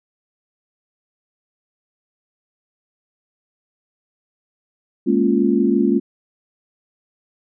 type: chord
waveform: sine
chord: Bb minor seventh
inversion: third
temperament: equal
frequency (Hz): 207.7 / 233.1 / 277.2 / 349.2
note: Ab3 / Bb3 / Db4 / F4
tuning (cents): 0 / 0 / 0 / 0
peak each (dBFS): -19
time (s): 5.06-6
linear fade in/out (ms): 20
effects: none